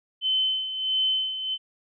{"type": "tone with tremolo", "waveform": "sine", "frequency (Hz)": 3060, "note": "G7", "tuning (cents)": -42, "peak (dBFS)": -20, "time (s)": [0.21, 1.58], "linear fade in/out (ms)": 50, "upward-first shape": "sine", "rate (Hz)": 1.5, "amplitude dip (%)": 65, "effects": []}